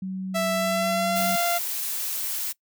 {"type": "tone", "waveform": "sine", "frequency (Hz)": 188.6, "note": "F#3", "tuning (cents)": 33, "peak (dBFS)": -28, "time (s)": [0.02, 1.36], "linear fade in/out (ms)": 5}
{"type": "tone with pitch glide", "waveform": "sawtooth", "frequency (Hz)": [661, 691.5], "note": ["E5", "F5"], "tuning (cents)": [5, -17], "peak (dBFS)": -19, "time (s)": [0.34, 1.59], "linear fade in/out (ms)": 20, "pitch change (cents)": 78, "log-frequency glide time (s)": [0.52, 1.29]}
{"type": "noise", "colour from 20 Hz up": "blue", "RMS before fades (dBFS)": -29, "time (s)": [1.15, 2.53], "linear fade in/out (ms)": 20}
{"effects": ["noise-tail reverb RT60 0.1 s tail -22 dB re dry"]}